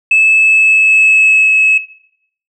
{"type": "tone with pitch glide", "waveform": "sine", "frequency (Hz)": [2610, 2583], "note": ["E7", "E7"], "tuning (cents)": [-18, -36], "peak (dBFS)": -4, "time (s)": [0.11, 1.78], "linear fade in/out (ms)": 5, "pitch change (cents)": -18, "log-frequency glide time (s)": [0.38, 1.53], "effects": ["noise-tail reverb RT60 0.7 s tail -17 dB re dry", "tanh soft clip ceiling -2 dBFS"]}